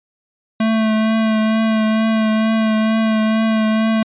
square tone with vibrato, 220 Hz, A3, in tune, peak -14 dBFS, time 0.6-4.03 s, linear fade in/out 5 ms, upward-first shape triangle, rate 2.2 Hz, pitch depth 23 cents each way, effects resampled to 8000 Hz

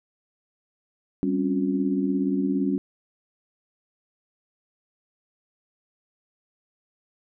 sine tone cluster, 195.3 / 261.7 / 278.9 / 357.7 Hz, G3 / C4 / C#4 / F4, -6 / 0 / +11 / +41 cents, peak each -26 / -31 / -24 / -31 dBFS, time 1.23-2.78 s, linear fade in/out 0 ms, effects none

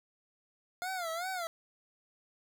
25% pulse tone with vibrato, 702 Hz, F5, 9 cents sharp, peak -31 dBFS, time 0.82-1.47 s, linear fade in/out 0 ms, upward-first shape sine, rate 2.6 Hz, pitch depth 140 cents each way, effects none

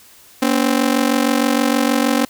sawtooth ring-modulated tone, 261.6 Hz, C4, in tune, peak -7 dBFS, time 0.42-2.25 s, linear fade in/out 2 ms, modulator 23.2 Hz, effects white hiss -46 dBFS RMS until 2.29 s

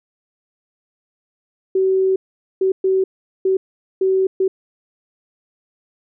sine tone bursts at uneven times, 380 Hz, F#4, 46 cents sharp, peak -13 dBFS, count 6, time 1.75-2.16 / 2.61-2.72 / 2.84-3.04 / 3.45-3.57 / 4.01-4.27 / 4.4-4.48 s, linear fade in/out 5 ms, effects none

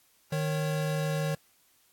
square tone pair together, 154.62 / 551 Hz, D#3 / C#5, -11 / -11 cents, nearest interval octave + minor seventh, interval 2200 cents, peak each -29 / -35 dBFS, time 0.32-1.35 s, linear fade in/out 5 ms, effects white hiss -65 dBFS RMS until 1.92 s + AAC 64 kbps

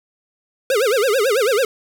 square tone with vibrato, 470 Hz, A#4, 14 cents sharp, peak -15 dBFS, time 0.7-1.65 s, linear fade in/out 2 ms, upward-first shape sine, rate 9.1 Hz, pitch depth 270 cents each way, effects none

